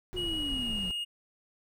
brown noise, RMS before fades -40 dBFS, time 0.13-0.91 s, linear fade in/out 0 ms
sine linear sweep, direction down, 369.9 to 174.61 Hz, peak -36 dBFS, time 0.14-0.9 s, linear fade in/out 2 ms
triangle tone with pitch glide, 2902 to 2857 Hz, F#7 to F7, -34 to +39 cents, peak -30 dBFS, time 0.16-1.05 s, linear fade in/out 20 ms, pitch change -27 cents, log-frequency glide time 0.4-0.73 s
effects none

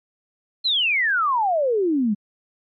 sine exponential sweep, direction down, 4228 to 196.3 Hz, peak -17 dBFS, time 0.64-2.15 s, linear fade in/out 20 ms, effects MP3 32 kbps

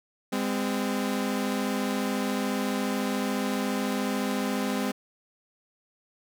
sawtooth tone pair together, 203.5 / 257.6 Hz, G#3 / C4, -35 / -27 cents, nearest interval major third, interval 408 cents, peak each -25 dBFS, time 0.32-4.92 s, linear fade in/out 10 ms, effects none

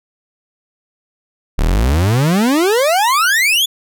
40% pulse exponential sweep, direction up, 33.83 to 3520 Hz, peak -10 dBFS, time 1.58-3.66 s, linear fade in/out 10 ms, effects none

